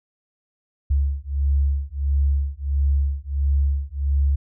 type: beating tone pair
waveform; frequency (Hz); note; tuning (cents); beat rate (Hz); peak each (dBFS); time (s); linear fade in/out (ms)
sine; 69.2 / 70.7; C#2 / C#2; -2 / +35; 1.5; -21; 0.9-4.36; 10
effects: none